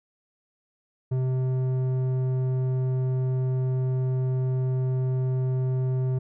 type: tone with low-pass filter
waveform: square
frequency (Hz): 129.2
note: C3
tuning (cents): -21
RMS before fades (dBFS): -25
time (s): 1.11-6.19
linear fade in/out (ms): 10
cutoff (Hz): 460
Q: 0.57
effects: none